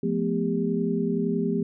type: tone cluster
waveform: sine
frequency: 174.8 / 216.8 / 247.5 / 400.2 Hz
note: F3 / A3 / B3 / G4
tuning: +2 / -25 / +4 / +36 cents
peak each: -28 dBFS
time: 0.03-1.63 s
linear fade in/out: 5 ms
effects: none